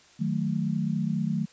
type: chord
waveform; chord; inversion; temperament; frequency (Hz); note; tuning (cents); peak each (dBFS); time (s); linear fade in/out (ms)
sine; D# diminished; none; equal; 155.56 / 185 / 220; D#3 / F#3 / A3; 0 / 0 / 0; -29; 0.19-1.46; 20
effects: white hiss -56 dBFS RMS until 1.52 s + resampled to 16000 Hz